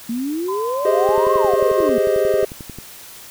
sine exponential two-way sweep, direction up then down, 224.9 to 1108.7 to 224.9 Hz, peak -20 dBFS, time 0.09-1.98 s, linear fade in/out 5 ms, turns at 1.34 s
sine tone with pitch glide, 1017 to 1071.3 Hz, C6 to C6, -50 to +41 cents, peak -24 dBFS, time 0.48-1.89 s, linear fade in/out 10 ms, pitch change +91 cents, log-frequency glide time 0.61-1.4 s
triangle chord, Ab major seventh, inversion third, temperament equal, 392 / 415.3 / 523.3 / 622.3 Hz, G4 / Ab4 / C5 / Eb5, 0 / 0 / 0 / 0 cents, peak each -18 dBFS, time 0.85-2.45 s, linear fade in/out 5 ms
click train, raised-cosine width 3 ms, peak -20 dBFS, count 20, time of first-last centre 1.09-2.786 s, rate 11.2 Hz
effects white hiss -39 dBFS RMS until 3.3 s

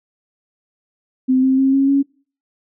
sine tone with pitch steps, 258.8 / 263.3 / 267.9 / 272.6 / 277.4 Hz, C4 / C4 / C4 / C#4 / C#4, -19 / +11 / +41 / -29 / +1 cents, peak -11 dBFS, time 1.28-2.03 s, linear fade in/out 20 ms, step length 150 ms, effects noise-tail reverb RT60 0.4 s tail -23 dB re dry

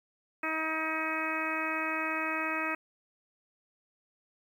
harmonic tone, 317.2 Hz, D#4, 33 cents sharp, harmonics 1 / 2 / 3 / 4 / 5 / 6 / 7 / 8, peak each -38 / -40 / -40 / -36 / -39 / -38 / -40 / -36 dBFS, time 0.43-2.75 s, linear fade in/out 5 ms, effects 10-bit

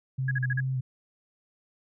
sine tone with vibrato, 129.7 Hz, C3, 15 cents flat, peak -26 dBFS, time 0.18-0.81 s, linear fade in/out 10 ms, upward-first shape square, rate 2.6 Hz, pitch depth 24 cents each way
sine tone bursts, 1661.2 Hz, G#6, in tune, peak -27 dBFS, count 5, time 0.28-0.604 s, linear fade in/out 5 ms, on 32 ms, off 41 ms
effects none

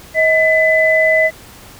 sine tone pair together, 636.1 / 2006 Hz, D#5 / B6, +38 / +26 cents, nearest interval octave + minor sixth, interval 1988 cents, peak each -12 dBFS, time 0.14-1.31 s, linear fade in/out 50 ms, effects pink hiss -39 dBFS RMS until 1.79 s

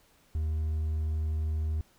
triangle tone with hard clipping, 78.1 Hz, D#2, 7 cents sharp, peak -28 dBFS, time 0.35-1.81 s, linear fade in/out 0 ms, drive 5 dB, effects pink hiss -64 dBFS RMS until 1.98 s

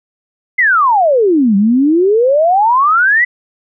sine exponential two-way sweep, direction down then up, 2111 to 192 to 2021 Hz, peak -7 dBFS, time 0.58-3.25 s, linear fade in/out 10 ms, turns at 1.56 s, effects none

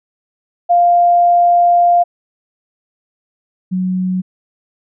sine tone pair in turn, 698.5 / 184.6 Hz, F5 / F#3, 0 / -4 cents, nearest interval octave + major seventh, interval 2304 cents, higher first, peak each -7 / -14 dBFS, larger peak first, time 0.69-2.04 / 3.71-4.22 s, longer first, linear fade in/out 20 ms, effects none

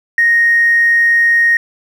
triangle tone with tanh clipping, 1864.7 Hz, A#6, in tune, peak -7 dBFS, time 0.18-1.57 s, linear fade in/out 2 ms, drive 1 dB, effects none

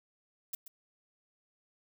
violet noise with echo, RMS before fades -36 dBFS, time 0.53-0.55 s, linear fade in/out 5 ms, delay 130 ms, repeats 1, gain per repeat -11 dB, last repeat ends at 0.68 s, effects none

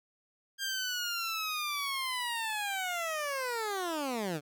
15% pulse linear sweep, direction down, 1610 to 138.59 Hz, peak -26 dBFS, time 0.58-4.41 s, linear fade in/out 50 ms, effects none

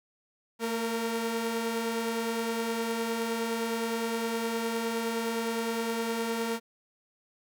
sawtooth tone pair together, 226.5 / 462.7 Hz, A#3 / A#4, -50 / -13 cents, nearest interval octave, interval 1237 cents, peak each -28 dBFS, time 0.59-6.6 s, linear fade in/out 50 ms, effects none

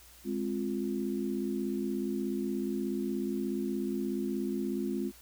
sine chord, F minor, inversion first, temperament equal with one note detuned, 207.7 / 264.4 / 349.2 Hz, Ab3 / C4 / F4, 0 / +18 / 0 cents, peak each -34 / -35 / -35 dBFS, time 0.24-5.12 s, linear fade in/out 50 ms, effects added 60 Hz sine -59 dBFS peak until 5.21 s + white hiss -56 dBFS RMS until 5.21 s

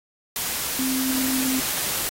sine tone in noise, 261.6 Hz, C4, in tune, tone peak -23 dBFS, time 0.79-1.6 s, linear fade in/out 0 ms, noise white, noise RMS -26 dBFS, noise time 0.36-2.09 s, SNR 0 dB, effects AAC 48 kbps

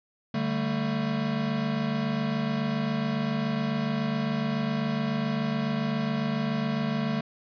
square chord, D suspended fourth, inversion none, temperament equal with one note detuned, 146.83 / 196 / 223.2 Hz, D3 / G3 / A3, 0 / 0 / +25 cents, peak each -32 / -33 / -29 dBFS, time 0.34-7.21 s, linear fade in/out 5 ms, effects resampled to 11025 Hz + 10-bit

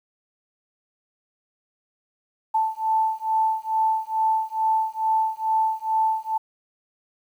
sine beating tone pair, 880 / 882.3 Hz, A5 / A5, 0 / +5 cents, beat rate 2.3 Hz, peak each -23 dBFS, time 2.54-6.38 s, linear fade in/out 10 ms, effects 9-bit

